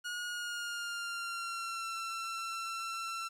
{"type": "tone with pitch glide", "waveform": "sawtooth", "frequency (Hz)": [1443, 1346.4], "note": ["F#6", "E6"], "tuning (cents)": [-44, 36], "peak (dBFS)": -33, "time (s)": [0.04, 3.29], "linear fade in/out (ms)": 20, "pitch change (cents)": -120, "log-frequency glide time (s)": [0.28, 1.92], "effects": ["low-pass 10000 Hz 12 dB/octave", "11-bit"]}